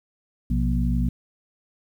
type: harmonic tone with a mistuned harmonic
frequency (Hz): 60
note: B1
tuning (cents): -49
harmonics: 1 / 2 / 3 / 4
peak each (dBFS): -22 / -27 / -27 / -27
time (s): 0.5-1.09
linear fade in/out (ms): 5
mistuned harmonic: 2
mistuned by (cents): +120
effects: 9-bit